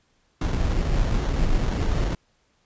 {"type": "noise with sample-and-hold", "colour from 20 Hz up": "brown", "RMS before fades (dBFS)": -22, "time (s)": [0.41, 2.15], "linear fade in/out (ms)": 5, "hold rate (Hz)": 2450, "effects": ["pink hiss -66 dBFS RMS until 2.65 s", "resampled to 16000 Hz"]}